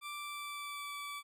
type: tone with pitch glide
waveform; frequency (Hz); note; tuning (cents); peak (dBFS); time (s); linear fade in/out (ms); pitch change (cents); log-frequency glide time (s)
20% pulse; 1174.7 to 1153.2; D6 to D6; 0 to -32; -36; 0.01-1.23; 50; -32; 0.13-0.95
effects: none